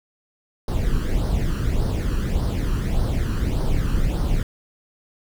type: noise with flanger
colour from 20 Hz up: brown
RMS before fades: -21 dBFS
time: 0.68-4.43 s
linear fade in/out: 2 ms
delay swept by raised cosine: 0.2 to 0.71 ms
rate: 1.7 Hz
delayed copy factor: +0.65
effects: none